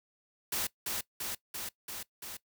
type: noise with echo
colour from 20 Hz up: white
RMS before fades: -33 dBFS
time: 0.52-0.67 s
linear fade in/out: 5 ms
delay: 340 ms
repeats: 5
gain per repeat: -2 dB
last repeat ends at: 2.37 s
effects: noise-tail reverb RT60 0.1 s tail -19 dB re dry